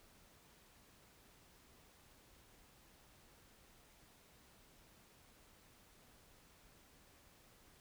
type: silence
effects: pink hiss -66 dBFS RMS until 7.8 s